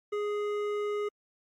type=tone with hard clipping; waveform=sine; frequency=415.3 Hz; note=G#4; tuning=in tune; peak=-31 dBFS; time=0.12-1.09 s; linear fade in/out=10 ms; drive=11 dB; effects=AAC 64 kbps